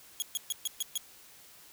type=tone bursts; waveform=15% pulse; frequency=3322 Hz; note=G#7; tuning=in tune; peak=-22 dBFS; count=6; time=0.2-0.976 s; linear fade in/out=0 ms; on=21 ms; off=130 ms; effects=white hiss -55 dBFS RMS until 1.72 s